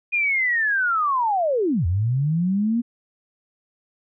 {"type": "linear two-way sweep", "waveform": "sine", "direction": "down then up", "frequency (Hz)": [2465, 81, 241.5], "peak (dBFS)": -18, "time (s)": [0.12, 2.82], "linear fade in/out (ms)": 20, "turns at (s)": 1.86, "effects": []}